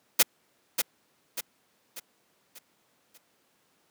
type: noise with echo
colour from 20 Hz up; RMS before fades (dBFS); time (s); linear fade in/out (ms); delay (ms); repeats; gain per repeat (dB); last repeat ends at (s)
white; -18; 0.19-0.23; 10; 590; 5; -7; 3.18
effects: pink hiss -68 dBFS RMS until 3.9 s + high-pass 200 Hz 12 dB/octave